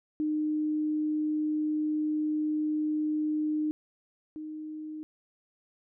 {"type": "tone pair in turn", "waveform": "sine", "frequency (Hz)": [305.4, 308.8], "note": ["D#4", "D#4"], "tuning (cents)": [-32, -13], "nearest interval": "unison", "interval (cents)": 19, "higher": "second", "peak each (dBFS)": [-26, -36], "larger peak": "first", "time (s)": [[0.2, 3.71], [4.36, 5.03]], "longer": "first", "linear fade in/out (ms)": 0, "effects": []}